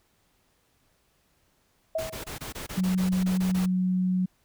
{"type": "tone with exponential decay", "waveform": "sine", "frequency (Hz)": 643, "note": "E5", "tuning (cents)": -43, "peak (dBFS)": -23, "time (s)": [1.95, 2.31], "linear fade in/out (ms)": 5, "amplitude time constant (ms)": 78}
{"type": "noise bursts", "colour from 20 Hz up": "pink", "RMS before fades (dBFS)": -37, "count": 12, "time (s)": [1.98, 3.662], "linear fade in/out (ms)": 10, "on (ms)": 120, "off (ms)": 22}
{"type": "tone with pitch glide", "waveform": "sine", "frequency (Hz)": [185, 183.93], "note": ["F#3", "F#3"], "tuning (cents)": [0, -10], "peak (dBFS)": -22, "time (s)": [2.77, 4.26], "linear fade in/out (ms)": 10, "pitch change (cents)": -10, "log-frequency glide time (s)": [3.51, 3.61]}
{"effects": ["pink hiss -68 dBFS RMS until 4.44 s"]}